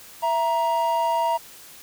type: tone pair together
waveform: triangle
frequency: 665 / 940.5 Hz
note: E5 / A#5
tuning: +15 / +15 cents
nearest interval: tritone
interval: 600 cents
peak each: -23 / -19 dBFS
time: 0.22-1.38 s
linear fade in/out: 20 ms
effects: white hiss -45 dBFS RMS until 1.82 s